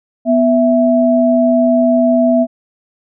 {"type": "tone pair together", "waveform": "sine", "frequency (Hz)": [247, 659.3], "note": ["B3", "E5"], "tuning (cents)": [0, 0], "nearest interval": "octave + perfect fourth", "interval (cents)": 1700, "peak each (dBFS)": -11, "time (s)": [0.25, 2.47], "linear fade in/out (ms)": 50, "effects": []}